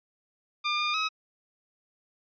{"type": "tone with pitch steps", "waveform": "15% pulse", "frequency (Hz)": [1201, 1209, 1277], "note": ["D6", "D6", "D#6"], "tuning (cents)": [38, 50, 45], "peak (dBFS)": -19, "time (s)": [0.64, 1.09], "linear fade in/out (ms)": 20, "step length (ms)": 150, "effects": ["resampled to 11025 Hz"]}